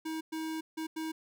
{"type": "tone bursts at uneven times", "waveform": "square", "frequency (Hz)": 318.5, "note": "D#4", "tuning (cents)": 41, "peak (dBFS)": -35, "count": 4, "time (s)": [[0.05, 0.21], [0.32, 0.61], [0.77, 0.87], [0.96, 1.12]], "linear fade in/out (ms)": 10, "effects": []}